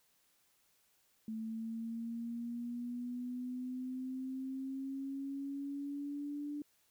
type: linear sweep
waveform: sine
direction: up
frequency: 220 to 293.7 Hz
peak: -38 dBFS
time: 1.28-6.62 s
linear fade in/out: 2 ms
effects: white hiss -73 dBFS RMS until 6.9 s